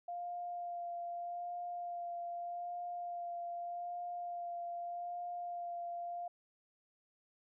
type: tone with vibrato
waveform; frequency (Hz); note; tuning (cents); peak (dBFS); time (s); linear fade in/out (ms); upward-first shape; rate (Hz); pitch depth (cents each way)
sine; 698.5; F5; 0; -39; 0.08-6.28; 5; sine; 0.82; 14
effects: none